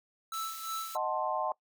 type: tone with tremolo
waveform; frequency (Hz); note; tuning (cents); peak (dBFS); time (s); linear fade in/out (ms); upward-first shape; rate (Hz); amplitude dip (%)
square; 1318.5; E6; 0; -34; 0.32-0.97; 2; sine; 2.9; 70
type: high-pass noise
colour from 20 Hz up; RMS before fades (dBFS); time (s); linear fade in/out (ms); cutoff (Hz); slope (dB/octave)
white; -45; 0.33-0.96; 10; 2400; 12
type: chord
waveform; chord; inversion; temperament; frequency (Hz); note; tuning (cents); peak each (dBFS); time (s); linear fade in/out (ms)
sine; D# diminished seventh; none; equal with one note detuned; 622.3 / 740 / 880 / 1050.7; D#5 / F#5 / A5 / C6; 0 / 0 / 0 / +7; -35; 0.95-1.52; 2
effects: noise-tail reverb RT60 0.1 s tail -21 dB re dry